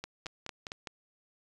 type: two click trains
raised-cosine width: 0.2 ms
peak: -22 / -21 dBFS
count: 4 / 4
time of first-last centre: 0.26-0.872 / 0.04-0.719 s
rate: 4.9 / 4.42 Hz
effects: resampled to 24000 Hz